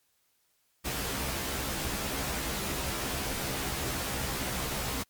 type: noise with comb filter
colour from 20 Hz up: pink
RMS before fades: -33 dBFS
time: 0.84-5.04 s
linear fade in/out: 20 ms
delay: 15 ms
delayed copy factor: +0.95
effects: white hiss -72 dBFS RMS until 5.09 s + MP3 96 kbps